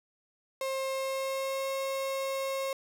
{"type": "tone with pitch glide", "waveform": "35% pulse", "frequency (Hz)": [533, 539.5], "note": ["C5", "C#5"], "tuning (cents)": [32, -47], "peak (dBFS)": -29, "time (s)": [0.61, 2.73], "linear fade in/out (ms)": 2, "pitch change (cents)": 21, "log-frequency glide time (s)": [0.93, 1.7], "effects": []}